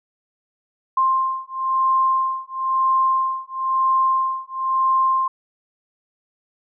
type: beating tone pair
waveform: sine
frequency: 1053 / 1054 Hz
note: C6 / C6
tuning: +11 / +12 cents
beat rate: 1 Hz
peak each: -20 dBFS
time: 0.97-5.28 s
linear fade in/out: 5 ms
effects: none